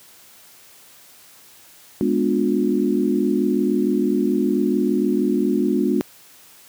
sine chord, G# diminished seventh, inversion none, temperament equal with one note detuned, 207.7 / 246.9 / 293.7 / 358.2 Hz, G#3 / B3 / D4 / F4, 0 / 0 / 0 / +44 cents, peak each -22 dBFS, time 2.01-6.01 s, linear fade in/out 0 ms, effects white hiss -48 dBFS RMS until 6.68 s + high-pass 80 Hz 12 dB/octave

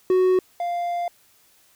triangle tone pair in turn, 370 / 697 Hz, F#4 / F5, 0 / -4 cents, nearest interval major seventh, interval 1096 cents, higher second, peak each -13 / -21 dBFS, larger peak first, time 0.1-0.39 / 0.6-1.08 s, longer second, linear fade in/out 2 ms, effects white hiss -58 dBFS RMS until 1.75 s

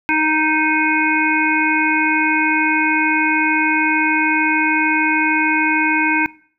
harmonic tone, 311.1 Hz, D#4, in tune, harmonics 1 / 3 / 5 / 7 / 8, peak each -20 / -20 / -20 / -20 / -20 dBFS, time 0.09-6.26 s, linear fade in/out 0 ms, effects noise-tail reverb RT60 0.5 s tail -21 dB re dry

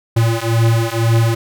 square beating tone pair, 113.6 / 115.6 Hz, A#2 / A#2, -44 / -14 cents, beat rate 2 Hz, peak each -16 dBFS, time 0.16-1.35 s, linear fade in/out 10 ms, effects none

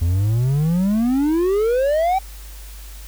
triangle exponential sweep, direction up, 80.8 to 784 Hz, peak -13 dBFS, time 0.01-2.19 s, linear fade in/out 10 ms, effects added 50 Hz sine -34 dBFS peak until 3.07 s + white hiss -43 dBFS RMS until 3.07 s

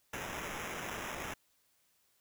blue noise with sample-and-hold, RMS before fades -41 dBFS, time 0.13-1.34 s, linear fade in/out 5 ms, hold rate 4410 Hz, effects white hiss -73 dBFS RMS until 2.2 s

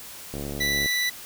click train, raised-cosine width 2 ms, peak -20 dBFS, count 38, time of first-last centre 0.34-0.86 s, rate 71.2 Hz
25% pulse tone, 1975.5 Hz, B6, in tune, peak -19 dBFS, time 0.6-1.1 s, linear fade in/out 10 ms
effects white hiss -41 dBFS RMS until 1.25 s

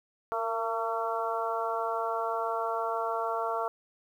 harmonic tone with a mistuned harmonic, 226.1 Hz, A3, 47 cents sharp, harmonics 2 / 3 / 4 / 5 / 6, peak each -35 / -33 / -35 / -35 / -36 dBFS, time 0.32-3.68 s, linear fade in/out 0 ms, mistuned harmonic 2, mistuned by +23 cents, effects 10-bit

